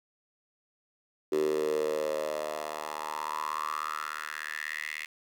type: tone with high-pass filter sweep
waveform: 10% pulse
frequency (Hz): 76.5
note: D#2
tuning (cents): -29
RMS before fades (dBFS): -33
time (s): 1.32-5.06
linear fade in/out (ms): 5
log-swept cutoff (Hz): 370 to 2200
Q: 6.5
effects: none